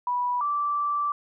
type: tone pair in turn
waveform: sine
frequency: 981 / 1166.6 Hz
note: B5 / D6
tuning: -12 / -12 cents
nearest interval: minor third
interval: 300 cents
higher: second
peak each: -23 dBFS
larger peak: neither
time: 0.07-0.41 / 0.41-1.12 s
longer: second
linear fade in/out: 2 ms
effects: none